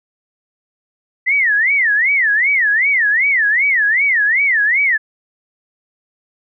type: tone with vibrato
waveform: sine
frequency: 1942 Hz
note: B6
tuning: 30 cents flat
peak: -11 dBFS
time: 1.26-4.98 s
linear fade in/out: 20 ms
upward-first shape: sine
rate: 2.6 Hz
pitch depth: 280 cents each way
effects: none